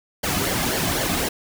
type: noise with flanger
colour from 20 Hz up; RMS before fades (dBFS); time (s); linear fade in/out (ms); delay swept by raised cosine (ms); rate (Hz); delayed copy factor
pink; -23; 0.23-1.29; 10; 0.77 to 2.17; 3.9; -0.65
effects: none